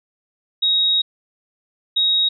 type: tone pair in turn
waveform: sine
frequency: 3780 / 3780 Hz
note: A#7 / A#7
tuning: +23 / +23 cents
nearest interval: unison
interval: 0 cents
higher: neither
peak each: -14 dBFS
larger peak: neither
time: 0.62-1.02 / 1.96-2.29 s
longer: first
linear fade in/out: 10 ms
effects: none